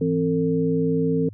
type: tone cluster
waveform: sine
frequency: 164.7 / 264.2 / 450.2 Hz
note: E3 / C4 / A4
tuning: -1 / +17 / +40 cents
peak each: -23 dBFS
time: 0.01-1.29 s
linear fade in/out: 5 ms
effects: added 104 Hz sine -38 dBFS peak until 1.33 s